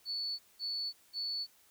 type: tone bursts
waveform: sine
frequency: 4449 Hz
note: C#8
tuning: 5 cents sharp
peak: -34 dBFS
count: 3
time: 0.05-1.47 s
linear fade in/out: 50 ms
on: 340 ms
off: 200 ms
effects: white hiss -65 dBFS RMS until 1.7 s